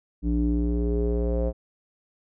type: tone with low-pass filter sweep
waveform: square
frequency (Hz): 58.6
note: A#1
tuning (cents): +10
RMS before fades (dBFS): -24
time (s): 0.22-1.53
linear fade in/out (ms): 50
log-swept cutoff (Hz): 260 to 560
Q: 5.3
effects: none

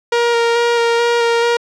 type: tone with vibrato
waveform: sawtooth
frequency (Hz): 469.7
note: A#4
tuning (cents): +13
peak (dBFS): -8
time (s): 0.12-1.57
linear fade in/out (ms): 5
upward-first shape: square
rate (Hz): 2.3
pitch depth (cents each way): 12
effects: low-pass 5000 Hz 12 dB/octave

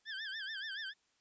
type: tone with vibrato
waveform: 25% pulse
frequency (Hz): 1662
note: G#6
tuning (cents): +1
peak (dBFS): -36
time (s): 0.05-0.94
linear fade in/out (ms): 50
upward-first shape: sine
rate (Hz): 7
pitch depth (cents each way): 140
effects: white hiss -75 dBFS RMS until 1.2 s + resampled to 16000 Hz

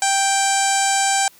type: tone with low-pass filter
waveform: sawtooth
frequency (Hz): 784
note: G5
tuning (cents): 0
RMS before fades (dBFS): -18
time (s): 0.02-1.28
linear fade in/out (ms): 2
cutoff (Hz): 7800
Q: 5.8
effects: white hiss -50 dBFS RMS until 1.39 s

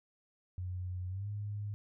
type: tone with pitch glide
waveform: sine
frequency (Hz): 91 to 103.33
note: F#2 to G#2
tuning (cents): -28 to -8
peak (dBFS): -36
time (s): 0.58-1.74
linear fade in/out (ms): 0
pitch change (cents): +220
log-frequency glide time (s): 1.08-1.28
effects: none

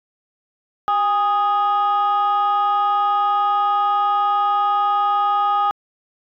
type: tone pair together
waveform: sine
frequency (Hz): 813.7 / 1244.5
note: G#5 / D#6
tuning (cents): -36 / 0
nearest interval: perfect fifth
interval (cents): 736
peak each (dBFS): -16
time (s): 0.88-5.71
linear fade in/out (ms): 0
effects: tanh soft clip ceiling -12 dBFS

